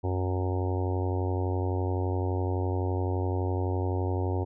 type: harmonic tone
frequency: 91.8 Hz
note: F#2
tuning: 13 cents flat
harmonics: 1 / 3 / 4 / 5 / 6 / 7 / 8 / 9 / 10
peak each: -27 / -36 / -34 / -38 / -41 / -45 / -41 / -42 / -42 dBFS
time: 0.03-4.45 s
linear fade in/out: 20 ms
effects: none